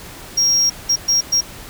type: tone bursts at uneven times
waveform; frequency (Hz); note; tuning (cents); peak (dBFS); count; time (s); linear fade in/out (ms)
triangle; 5600; F8; +4; -11; 4; 0.37-0.7 / 0.89-0.96 / 1.08-1.21 / 1.32-1.41; 10
effects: pink hiss -36 dBFS RMS until 1.69 s